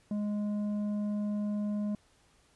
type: tone with tanh clipping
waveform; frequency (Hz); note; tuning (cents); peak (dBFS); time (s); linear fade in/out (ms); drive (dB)
sine; 207.7; G#3; 0; -31; 0.11-1.95; 2; 7
effects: pink hiss -66 dBFS RMS until 2.55 s + resampled to 24000 Hz